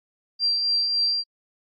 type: tone with tremolo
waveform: sine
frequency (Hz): 4726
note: D8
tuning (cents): +10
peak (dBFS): -18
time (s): 0.39-1.24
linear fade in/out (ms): 50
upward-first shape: triangle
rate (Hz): 3.5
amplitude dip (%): 40
effects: AAC 32 kbps